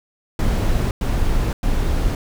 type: noise bursts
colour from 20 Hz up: brown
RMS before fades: -18 dBFS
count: 3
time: 0.39-2.15 s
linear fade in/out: 2 ms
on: 520 ms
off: 100 ms
effects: none